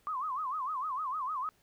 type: tone with vibrato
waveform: sine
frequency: 1132 Hz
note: C#6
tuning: 36 cents sharp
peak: -32 dBFS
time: 0.07-1.49 s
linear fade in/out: 0 ms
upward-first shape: sine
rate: 6.6 Hz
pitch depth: 210 cents each way
effects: pink hiss -69 dBFS RMS until 1.62 s